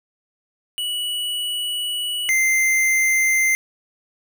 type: tone pair in turn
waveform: square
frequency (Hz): 2941 / 2084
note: F#7 / C7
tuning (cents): -11 / -7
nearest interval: tritone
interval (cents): 596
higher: first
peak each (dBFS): -23 / -16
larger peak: second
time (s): 0.78-2.29 / 2.29-3.55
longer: first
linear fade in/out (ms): 0
effects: none